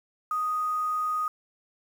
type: tone with quantisation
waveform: sine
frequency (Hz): 1244.5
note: D#6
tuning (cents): 0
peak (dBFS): -25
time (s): 0.31-1.28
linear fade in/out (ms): 2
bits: 8
effects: none